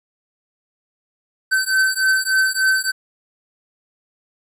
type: beating tone pair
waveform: square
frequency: 1535 / 1538.4 Hz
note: G6 / G6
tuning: -37 / -33 cents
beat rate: 3.4 Hz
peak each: -19 dBFS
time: 1.51-2.92 s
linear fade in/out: 20 ms
effects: resampled to 32000 Hz + 9-bit